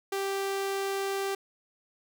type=tone; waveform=sawtooth; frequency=392 Hz; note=G4; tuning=in tune; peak=-25 dBFS; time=0.12-1.35 s; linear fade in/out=5 ms; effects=none